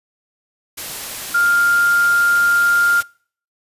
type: tone in noise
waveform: sine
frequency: 1401 Hz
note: F6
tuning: 5 cents sharp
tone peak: -12 dBFS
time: 1.34-3.01 s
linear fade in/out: 10 ms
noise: white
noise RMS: -28 dBFS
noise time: 0.77-3.03 s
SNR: +13 dB
effects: noise-tail reverb RT60 0.5 s tail -24 dB re dry + resampled to 32000 Hz